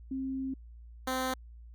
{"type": "tone pair in turn", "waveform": ["sine", "10% pulse"], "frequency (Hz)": [265.4, 258.9], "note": ["C4", "C4"], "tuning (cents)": [25, -18], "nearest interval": "unison", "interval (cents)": 43, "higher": "first", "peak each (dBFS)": [-32, -22], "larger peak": "second", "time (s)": [[0.11, 0.54], [1.07, 1.34]], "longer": "first", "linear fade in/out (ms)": 5, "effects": ["added 58 Hz sine -47 dBFS peak until 1.74 s"]}